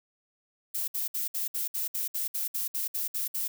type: noise bursts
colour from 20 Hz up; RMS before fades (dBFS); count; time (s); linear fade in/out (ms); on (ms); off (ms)
violet; -31; 14; 0.74-3.48; 10; 140; 60
effects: none